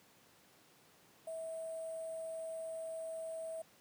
sine tone with sample-and-hold, 650 Hz, E5, 24 cents flat, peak -40 dBFS, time 1.27-3.62 s, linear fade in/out 5 ms, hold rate 8820 Hz, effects pink hiss -65 dBFS RMS until 3.8 s + high-pass 150 Hz 12 dB/octave

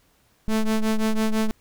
square ring-modulated tone, 110 Hz, A2, in tune, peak -17 dBFS, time 0.48-1.51 s, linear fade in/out 0 ms, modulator 107 Hz, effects pink hiss -62 dBFS RMS until 1.6 s

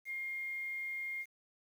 sine tone with quantisation, 2126 Hz, C7, 27 cents sharp, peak -37 dBFS, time 0.05-1.26 s, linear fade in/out 50 ms, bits 10, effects none

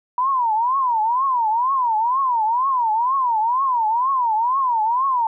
sine tone with vibrato, 970 Hz, B5, 31 cents flat, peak -16 dBFS, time 0.18-5.27 s, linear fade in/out 2 ms, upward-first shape triangle, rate 2.1 Hz, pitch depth 240 cents each way, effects none

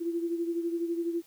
sine beating tone pair, 337 / 349 Hz, E4 / F4, +38 / -1 cents, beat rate 12 Hz, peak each -29 / -36 dBFS, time 0-1.22 s, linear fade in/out 20 ms, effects white hiss -60 dBFS RMS until 1.26 s

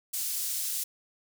pink high-pass noise, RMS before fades -32 dBFS, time 0.13-0.84 s, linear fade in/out 10 ms, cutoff 7000 Hz, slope 12 dB/octave, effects none

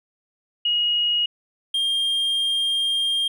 sine / triangle tone pair in turn, 2887 / 3209 Hz, F#7 / G7, -43 / +40 cents, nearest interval major second, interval 183 cents, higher second, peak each -18 dBFS, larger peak neither, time 0.65-1.26 / 1.74-3.28 s, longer second, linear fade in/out 5 ms, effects none

